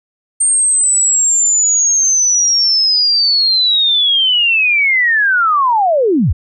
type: linear sweep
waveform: sine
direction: down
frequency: 8720 to 51.91 Hz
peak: -9 dBFS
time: 0.4-6.33 s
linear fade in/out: 10 ms
effects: none